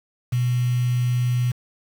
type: tone with quantisation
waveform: sine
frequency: 123.47 Hz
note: B2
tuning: in tune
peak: -18 dBFS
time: 0.32-1.52 s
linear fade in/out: 10 ms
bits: 6
effects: none